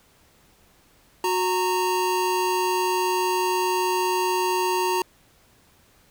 square tone pair together, 366.8 / 924.3 Hz, F#4 / A#5, -15 / -15 cents, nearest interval octave + major third, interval 1600 cents, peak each -25 / -24 dBFS, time 1.24-5.02 s, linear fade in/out 2 ms, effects pink hiss -58 dBFS RMS until 6.1 s

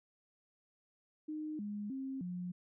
sine tone with pitch steps, 307.3 / 206.7 / 266.9 / 178.8 Hz, D#4 / G#3 / C4 / F3, -21 / -8 / +35 / +41 cents, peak -38 dBFS, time 1.28-2.52 s, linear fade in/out 10 ms, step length 310 ms, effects none

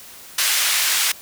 pink band-pass noise, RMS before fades -19 dBFS, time 0.38-1.12 s, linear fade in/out 5 ms, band 2000 to 16000 Hz, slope 12 dB/octave, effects white hiss -41 dBFS RMS until 1.21 s

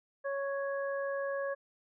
harmonic tone, 554.4 Hz, C#5, in tune, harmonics 1 / 2 / 3, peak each -33 / -42 / -41 dBFS, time 0.24-1.55 s, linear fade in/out 20 ms, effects none

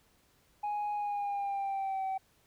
sine tone with pitch glide, 830.6 to 766.1 Hz, G#5 to G5, 0 to -40 cents, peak -29 dBFS, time 0.63-2.18 s, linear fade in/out 10 ms, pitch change -140 cents, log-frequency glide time 0.94-2.04 s, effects tanh soft clip ceiling -30 dBFS + pink hiss -68 dBFS RMS until 2.46 s

